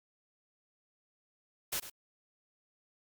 white noise with echo, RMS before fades -34 dBFS, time 1.72-1.8 s, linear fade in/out 10 ms, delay 100 ms, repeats 1, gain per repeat -12 dB, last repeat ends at 1.9 s, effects Opus 48 kbps

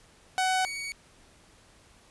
sawtooth tone pair in turn, 749 / 2244 Hz, F#5 / C#7, +21 / +21 cents, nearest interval octave + perfect fifth, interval 1900 cents, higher second, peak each -20 / -30 dBFS, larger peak first, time 0.38-0.65 / 0.65-0.92 s, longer neither, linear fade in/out 0 ms, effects pink hiss -58 dBFS RMS until 2.1 s + resampled to 24000 Hz

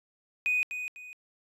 triangle tone with echo, 2489 Hz, D#7, in tune, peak -21 dBFS, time 0.46-0.63 s, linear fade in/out 0 ms, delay 250 ms, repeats 2, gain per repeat -10 dB, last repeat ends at 1.13 s, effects tanh soft clip ceiling -21 dBFS + resampled to 32000 Hz

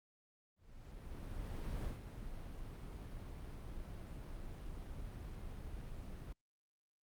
brown noise with ADSR envelope, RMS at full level -40 dBFS, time 0.56-6.33 s, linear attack 1300 ms, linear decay 120 ms, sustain -7 dB, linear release 7 ms, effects Opus 48 kbps

